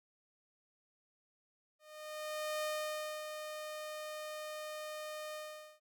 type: tone with ADSR envelope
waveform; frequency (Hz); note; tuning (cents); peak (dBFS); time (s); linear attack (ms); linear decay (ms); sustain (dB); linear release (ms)
sawtooth; 612; D#5; -29; -31; 1.79-5.8; 840; 600; -7; 450
effects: none